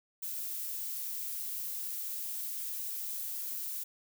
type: noise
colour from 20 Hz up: violet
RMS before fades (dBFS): -38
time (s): 0.22-3.84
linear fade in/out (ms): 10
effects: none